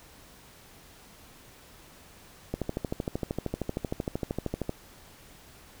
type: click train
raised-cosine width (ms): 2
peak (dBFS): -16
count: 29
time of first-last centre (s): 2.54-4.694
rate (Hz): 13
effects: pink hiss -53 dBFS RMS until 5.8 s